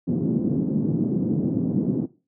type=band-pass noise; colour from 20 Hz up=white; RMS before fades=-23 dBFS; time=0.07-2.06 s; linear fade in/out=10 ms; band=150 to 280 Hz; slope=24 dB/octave; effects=noise-tail reverb RT60 0.3 s tail -17 dB re dry